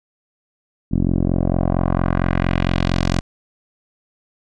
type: tone with low-pass filter sweep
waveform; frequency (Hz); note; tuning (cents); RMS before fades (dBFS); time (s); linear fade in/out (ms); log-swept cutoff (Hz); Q
10% pulse; 44.36; F1; +28; -18; 0.91-3.21; 20; 260 to 6600; 1.4
effects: none